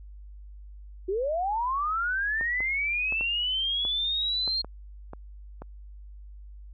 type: linear sweep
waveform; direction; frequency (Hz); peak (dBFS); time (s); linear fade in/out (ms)
sine; up; 357.1 to 4245; -25; 1.08-4.62; 10
type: clicks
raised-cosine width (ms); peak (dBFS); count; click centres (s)
1; -25; 9; 2.411 / 2.605 / 3.124 / 3.21 / 3.851 / 4.477 / 4.646 / 5.134 / 5.62
effects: added 50 Hz sine -42 dBFS peak until 6.73 s